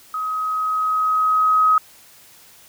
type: tone with level ramp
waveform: sine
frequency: 1266 Hz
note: D#6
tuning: 30 cents sharp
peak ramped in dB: -22 to -11 dBFS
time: 0.14-1.78 s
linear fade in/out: 2 ms
effects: white hiss -48 dBFS RMS until 2.68 s